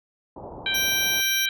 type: low-pass noise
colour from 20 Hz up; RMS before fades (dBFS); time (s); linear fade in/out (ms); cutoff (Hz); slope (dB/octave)
white; -39; 0.36-1.21; 5; 940; 48
type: harmonic tone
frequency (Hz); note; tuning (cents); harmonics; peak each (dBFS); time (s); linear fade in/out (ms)
783; G5; -2; 2 / 3 / 4 / 5; -28 / -28 / -28 / -28; 0.66-1.49; 2
type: tone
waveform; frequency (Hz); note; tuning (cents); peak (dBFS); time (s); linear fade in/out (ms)
20% pulse; 5780; F#8; -41; -20; 0.74-1.46; 10
effects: none